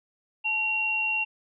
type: tone pair together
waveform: sine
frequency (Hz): 865.9 / 2749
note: A5 / F7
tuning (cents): -28 / -28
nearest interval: octave + minor sixth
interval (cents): 2000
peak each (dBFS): -35 / -24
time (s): 0.44-1.25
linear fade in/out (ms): 20
effects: none